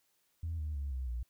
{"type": "tone with pitch steps", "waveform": "sine", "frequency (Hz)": [82.41, 76.01, 70.1, 64.66, 59.63], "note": ["E2", "D#2", "C#2", "C2", "A#1"], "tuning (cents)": [0, -40, 20, -20, 40], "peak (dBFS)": -33, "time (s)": [0.43, 1.23], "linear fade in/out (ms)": 5, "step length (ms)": 160, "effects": ["tanh soft clip ceiling -31 dBFS", "white hiss -75 dBFS RMS until 1.29 s"]}